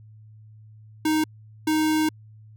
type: tone bursts at uneven times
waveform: square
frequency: 311.1 Hz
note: D#4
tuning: in tune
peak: -20 dBFS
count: 2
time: 1.05-1.24 / 1.67-2.09 s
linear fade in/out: 5 ms
effects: added 108 Hz sine -45 dBFS peak until 2.56 s